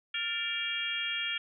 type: harmonic tone with a mistuned harmonic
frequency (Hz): 466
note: A#4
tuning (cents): -1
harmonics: 3 / 4 / 5 / 6 / 7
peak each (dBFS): -41 / -39 / -36 / -37 / -35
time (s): 0.14-1.38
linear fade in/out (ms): 5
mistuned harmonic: 4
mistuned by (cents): -87
effects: none